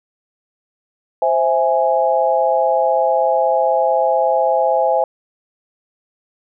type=chord; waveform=sine; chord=C augmented; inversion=none; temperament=equal; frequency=523.3 / 659.3 / 830.6 Hz; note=C5 / E5 / G#5; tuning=0 / 0 / 0 cents; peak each=-17 dBFS; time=1.22-5.04 s; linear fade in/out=2 ms; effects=none